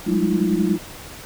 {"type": "tone cluster", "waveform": "sine", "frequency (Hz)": [181.4, 198.1, 208.8, 311.5, 342.2], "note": ["F#3", "G3", "G#3", "D#4", "F4"], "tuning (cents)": [-34, 18, 10, 2, -35], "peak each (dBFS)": -23, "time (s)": [0.06, 0.78], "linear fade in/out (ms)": 20, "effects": ["pink hiss -38 dBFS RMS until 1.25 s"]}